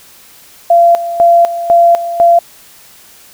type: tone with tremolo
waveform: sine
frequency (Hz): 685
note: F5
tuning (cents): -34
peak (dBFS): -3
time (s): 0.7-2.39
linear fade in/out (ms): 5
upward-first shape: square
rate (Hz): 2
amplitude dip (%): 75
effects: white hiss -40 dBFS RMS until 3.33 s